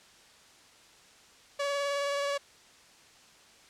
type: tone with vibrato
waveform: sawtooth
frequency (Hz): 566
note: C#5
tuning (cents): +36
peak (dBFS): -25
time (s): 1.59-2.38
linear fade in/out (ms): 10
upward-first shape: sine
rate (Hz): 19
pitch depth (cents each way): 17
effects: white hiss -57 dBFS RMS until 3.69 s + low-pass 7000 Hz 12 dB/octave